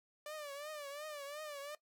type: tone with vibrato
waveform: sawtooth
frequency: 587.3 Hz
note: D5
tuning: in tune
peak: -40 dBFS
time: 0.26-1.75 s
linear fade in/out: 2 ms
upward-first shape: triangle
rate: 2.8 Hz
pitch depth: 110 cents each way
effects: noise-tail reverb RT60 0.1 s tail -17 dB re dry

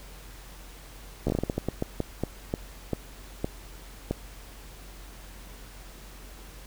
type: slowing click train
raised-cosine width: 2 ms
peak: -13 dBFS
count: 17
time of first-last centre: 1.27-4.11 s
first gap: 13 ms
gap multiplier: 1.3
effects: added 46 Hz sine -45 dBFS peak until 6.66 s + pink hiss -49 dBFS RMS until 6.66 s

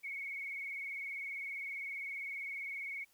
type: tone with vibrato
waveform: sine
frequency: 2217 Hz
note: C#7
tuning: in tune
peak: -39 dBFS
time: 0.03-3.05 s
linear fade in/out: 20 ms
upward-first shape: triangle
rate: 20 Hz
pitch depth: 70 cents each way
effects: white hiss -70 dBFS RMS until 3.13 s

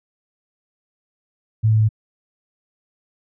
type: tone with pitch steps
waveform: sine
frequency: 110 / 109.24 / 108.49 Hz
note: A2 / A2 / A2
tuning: 0 / -12 / -24 cents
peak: -12 dBFS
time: 1.63-1.891 s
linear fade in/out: 20 ms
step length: 87 ms
effects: none

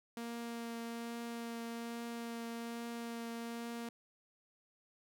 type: tone with vibrato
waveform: sawtooth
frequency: 233.1 Hz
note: A#3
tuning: in tune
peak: -37 dBFS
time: 0.17-3.89 s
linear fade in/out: 2 ms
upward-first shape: triangle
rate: 1.2 Hz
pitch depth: 12 cents each way
effects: none

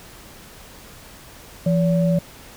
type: tone pair together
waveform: sine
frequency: 169.76 / 571 Hz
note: F3 / D5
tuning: -49 / -49 cents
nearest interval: octave + major sixth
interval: 2100 cents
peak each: -16 / -22 dBFS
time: 1.66-2.19 s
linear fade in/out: 5 ms
effects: pink hiss -43 dBFS RMS until 2.56 s

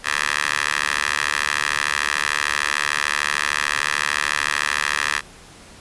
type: tone with high-pass filter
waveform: 10% pulse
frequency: 73.42 Hz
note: D2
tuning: in tune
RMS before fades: -22 dBFS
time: 0.03-5.22 s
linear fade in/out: 50 ms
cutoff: 1600 Hz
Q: 2.2
effects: pink hiss -44 dBFS RMS until 5.8 s + resampled to 24000 Hz

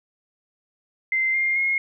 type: tone with pitch steps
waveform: sine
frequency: 2079 / 2115 / 2152 Hz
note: C7 / C7 / C7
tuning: -12 / +18 / +48 cents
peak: -19 dBFS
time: 1.12-1.78 s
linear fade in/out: 2 ms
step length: 220 ms
effects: none

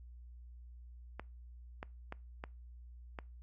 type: clicks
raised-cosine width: 0.5 ms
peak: -27 dBFS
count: 5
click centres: 1.196 / 1.829 / 2.124 / 2.439 / 3.188 s
effects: noise-tail reverb RT60 0.3 s tail -24 dB re dry + added 60 Hz sine -50 dBFS peak until 3.42 s

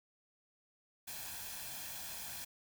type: noise with comb filter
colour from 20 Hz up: white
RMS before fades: -45 dBFS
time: 1.07-2.45 s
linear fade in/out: 10 ms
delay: 1.2 ms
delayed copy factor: +0.6
effects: none

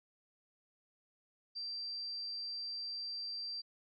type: tone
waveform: sine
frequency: 4701 Hz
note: D8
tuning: 1 cent sharp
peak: -39 dBFS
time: 1.55-3.62 s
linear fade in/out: 20 ms
effects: none

